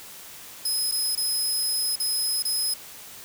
20% pulse tone with dropouts, 5090 Hz, D#8, 39 cents sharp, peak -18 dBFS, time 0.65-2.74 s, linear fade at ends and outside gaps 5 ms, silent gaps 0.914-0.921 / 1.153-1.174 / 1.958-1.999 / 2.425-2.45 s, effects white hiss -43 dBFS RMS until 3.24 s

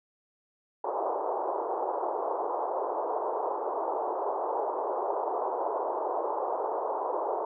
white band-pass noise, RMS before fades -31 dBFS, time 0.84-7.45 s, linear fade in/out 5 ms, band 370 to 1000 Hz, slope 48 dB/octave, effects none

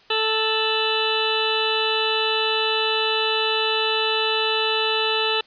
harmonic tone with a mistuned harmonic, 440 Hz, A4, in tune, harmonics 1 / 2 / 3 / 4 / 6 / 7 / 8 / 9, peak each -25 / -28 / -29 / -31 / -27 / -26 / -29 / -28 dBFS, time 0.1-5.41 s, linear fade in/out 5 ms, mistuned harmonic 7, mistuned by -57 cents, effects white hiss -53 dBFS RMS until 5.46 s + resampled to 11025 Hz

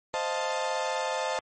35% pulse chord, F dominant seventh, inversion second, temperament equal, 523.3 / 622.3 / 698.5 / 880 Hz, C5 / Eb5 / F5 / A5, 0 / 0 / 0 / 0 cents, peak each -31 / -32 / -35 / -30 dBFS, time 0.14-1.39 s, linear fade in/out 0 ms, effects MP3 32 kbps

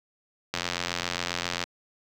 click train, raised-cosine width 0.2 ms, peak -10 dBFS, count 97, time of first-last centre 0.54-1.638 s, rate 87.4 Hz, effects high-pass 80 Hz 12 dB/octave + 8-bit

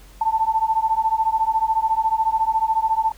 sine beating tone pair, 880 / 894 Hz, A5 / A5, 0 / +27 cents, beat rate 14 Hz, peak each -20 dBFS, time 0.21-3.12 s, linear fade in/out 5 ms, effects added 47 Hz sine -44 dBFS peak until 3.17 s + pink hiss -50 dBFS RMS until 3.17 s

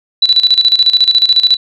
sine tone with tremolo, 3962 Hz, B7, 5 cents sharp, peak -4 dBFS, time 0.22-1.57 s, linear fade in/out 5 ms, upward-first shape square, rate 14 Hz, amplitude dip 75%, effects none

